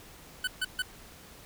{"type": "tone bursts", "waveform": "25% pulse", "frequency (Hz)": 1500, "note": "F#6", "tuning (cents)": 23, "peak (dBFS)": -24, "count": 3, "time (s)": [0.44, 0.822], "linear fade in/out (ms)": 5, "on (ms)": 34, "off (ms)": 140, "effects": ["pink hiss -51 dBFS RMS until 1.45 s"]}